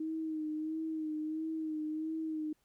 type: tone with vibrato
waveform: sine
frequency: 313.5 Hz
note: D#4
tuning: 13 cents sharp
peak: -34 dBFS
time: 0-2.53 s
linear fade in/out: 5 ms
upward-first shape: sine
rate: 1.5 Hz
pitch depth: 37 cents each way
effects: pink hiss -75 dBFS RMS until 2.64 s